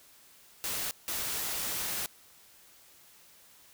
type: noise bursts at uneven times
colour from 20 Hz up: white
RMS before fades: -34 dBFS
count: 2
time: 0.64-0.91 / 1.08-2.06 s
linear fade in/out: 0 ms
effects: white hiss -58 dBFS RMS until 3.73 s